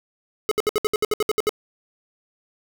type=tone bursts; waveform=square; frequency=425.6 Hz; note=G#4; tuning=42 cents sharp; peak=-18 dBFS; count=12; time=0.49-1.493 s; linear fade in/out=0 ms; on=24 ms; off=65 ms; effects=8-bit